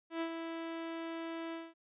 sawtooth tone with ADSR envelope, 329.6 Hz, E4, in tune, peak -29 dBFS, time 0.1-1.74 s, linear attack 110 ms, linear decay 77 ms, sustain -6 dB, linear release 210 ms, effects resampled to 8000 Hz

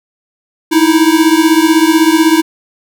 square beating tone pair, 313.2 / 329.2 Hz, D#4 / E4, +11 / -2 cents, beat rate 16 Hz, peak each -10 dBFS, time 0.71-2.42 s, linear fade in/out 20 ms, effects none

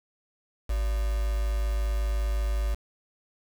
sine tone with quantisation, 52.7 Hz, G#1, 26 cents sharp, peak -24 dBFS, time 0.69-2.75 s, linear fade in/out 10 ms, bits 6, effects none

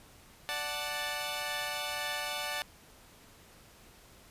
10% pulse chord, D major, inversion none, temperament equal, 587.3 / 740 / 880 Hz, D5 / F#5 / A5, 0 / 0 / 0 cents, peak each -30 dBFS, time 0.49-2.62 s, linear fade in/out 0 ms, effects pink hiss -57 dBFS RMS until 4.3 s + resampled to 32000 Hz

